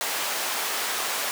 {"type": "high-pass noise", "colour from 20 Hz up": "pink", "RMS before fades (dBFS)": -28, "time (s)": [0.01, 1.31], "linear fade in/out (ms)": 0, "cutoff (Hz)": 680, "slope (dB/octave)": 12, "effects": []}